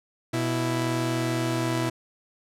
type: tone pair together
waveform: sawtooth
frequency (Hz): 123.47 / 329.6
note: B2 / E4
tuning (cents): 0 / 0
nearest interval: octave + perfect fourth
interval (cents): 1700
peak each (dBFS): -23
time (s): 0.33-1.9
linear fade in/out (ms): 10
effects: low-pass 12000 Hz 12 dB/octave